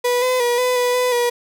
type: tone with pitch steps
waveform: 35% pulse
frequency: 490.3 / 507 / 481.6 / 501 / 492.3 / 499.4 / 481.7 Hz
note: B4 / B4 / B4 / B4 / B4 / B4 / B4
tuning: -13 / +45 / -44 / +25 / -6 / +19 / -43 cents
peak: -14 dBFS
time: 0.04-1.3 s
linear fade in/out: 10 ms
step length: 180 ms
effects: none